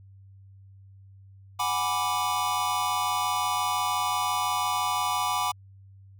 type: chord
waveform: square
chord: G# half-diminished seventh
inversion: third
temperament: equal with one note detuned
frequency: 740 / 825.8 / 987.8 / 1174.7 Hz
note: F#5 / G#5 / B5 / D6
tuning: 0 / -10 / 0 / 0 cents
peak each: -33 / -33 / -30 / -30 dBFS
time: 1.59-5.52 s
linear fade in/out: 10 ms
effects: added 97 Hz sine -48 dBFS peak until 6.19 s